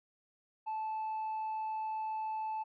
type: tone with tanh clipping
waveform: sine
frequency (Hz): 873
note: A5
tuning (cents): -14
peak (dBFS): -35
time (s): 0.66-2.64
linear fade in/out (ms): 20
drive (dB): 1
effects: none